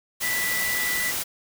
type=tone in noise; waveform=sine; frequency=1975.5 Hz; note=B6; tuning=in tune; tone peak=-25 dBFS; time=0.22-1.12 s; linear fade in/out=20 ms; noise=white; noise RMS=-28 dBFS; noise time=0.2-1.24 s; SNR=0 dB; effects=none